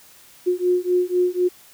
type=beating tone pair; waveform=sine; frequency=357.8 / 361.8 Hz; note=F4 / F#4; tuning=+42 / -39 cents; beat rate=4 Hz; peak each=-20 dBFS; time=0.46-1.49 s; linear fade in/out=20 ms; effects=white hiss -49 dBFS RMS until 1.73 s